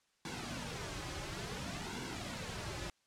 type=noise with flanger; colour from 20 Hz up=pink; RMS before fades=-42 dBFS; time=0.25-2.9 s; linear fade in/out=2 ms; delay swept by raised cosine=1.6 to 4.4 ms; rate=0.57 Hz; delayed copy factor=-0.65; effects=white hiss -75 dBFS RMS until 3.06 s + low-pass 7000 Hz 12 dB/octave